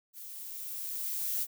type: noise with level ramp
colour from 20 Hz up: violet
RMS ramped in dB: -46 to -31 dBFS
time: 0.13-1.47 s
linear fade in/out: 50 ms
effects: none